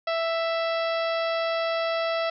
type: harmonic tone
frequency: 661 Hz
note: E5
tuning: 5 cents sharp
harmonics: 1 / 2 / 3 / 4 / 5 / 6 / 7 / 8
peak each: -25 / -31 / -35 / -37 / -39 / -41 / -42 / -43 dBFS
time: 0.07-2.3 s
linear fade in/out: 5 ms
effects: none